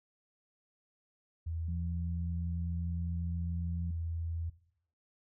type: tone with pitch glide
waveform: sine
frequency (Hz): 82.3 to 83.11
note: E2 to E2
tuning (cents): -2 to +15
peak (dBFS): -34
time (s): 1.46-4.5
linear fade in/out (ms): 10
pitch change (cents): +17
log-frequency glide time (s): 1.93-3.21
type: tone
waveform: sine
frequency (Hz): 170.4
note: F3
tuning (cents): -42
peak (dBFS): -39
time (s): 1.68-3.91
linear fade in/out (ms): 5
effects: noise-tail reverb RT60 0.7 s tail -18 dB re dry